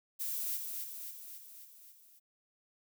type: noise with echo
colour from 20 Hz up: violet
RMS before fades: -37 dBFS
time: 0.19-0.58 s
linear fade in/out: 20 ms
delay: 270 ms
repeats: 6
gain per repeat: -4 dB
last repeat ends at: 2.2 s
effects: none